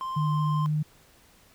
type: tone with vibrato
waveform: triangle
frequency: 1046.5 Hz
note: C6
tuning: in tune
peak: -28 dBFS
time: 0.01-0.66 s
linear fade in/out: 0 ms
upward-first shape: sine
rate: 18 Hz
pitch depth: 11 cents each way
type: tone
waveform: sine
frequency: 152.2 Hz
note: D#3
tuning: 38 cents flat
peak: -23 dBFS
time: 0.16-0.83 s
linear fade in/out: 10 ms
effects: pink hiss -58 dBFS RMS until 1.54 s